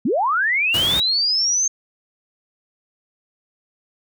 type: linear sweep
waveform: sine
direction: up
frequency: 186.6 to 6410 Hz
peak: -16 dBFS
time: 0.05-1.68 s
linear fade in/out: 5 ms
type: noise with exponential growth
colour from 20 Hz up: white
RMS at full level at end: -27 dBFS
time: 0.69-0.77 s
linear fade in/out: 2 ms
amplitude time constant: 16 ms
type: noise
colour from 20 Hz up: pink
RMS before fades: -26 dBFS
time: 0.74-1 s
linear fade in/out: 2 ms
effects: high-pass 60 Hz 12 dB/octave